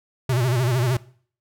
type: tone with vibrato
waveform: square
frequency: 124.7 Hz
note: B2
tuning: 17 cents sharp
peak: -19 dBFS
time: 0.29-0.97 s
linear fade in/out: 5 ms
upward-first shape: sine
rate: 13 Hz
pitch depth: 120 cents each way
effects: noise-tail reverb RT60 0.5 s tail -20 dB re dry